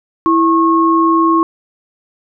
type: tone pair together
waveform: sine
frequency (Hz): 329.6 / 1089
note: E4 / C#6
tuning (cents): 0 / -31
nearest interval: octave + major sixth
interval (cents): 2069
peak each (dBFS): -11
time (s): 0.26-1.43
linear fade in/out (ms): 0
effects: none